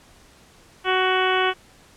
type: harmonic tone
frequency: 372.7 Hz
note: F#4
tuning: 13 cents sharp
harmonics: 1 / 2 / 3 / 4 / 5 / 6 / 7 / 8 / 9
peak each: -23 / -25 / -25 / -25 / -30 / -30 / -31 / -28 / -34 dBFS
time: 0.84-1.54 s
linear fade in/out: 50 ms
effects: pink hiss -52 dBFS RMS until 1.96 s + low-pass 10000 Hz 12 dB/octave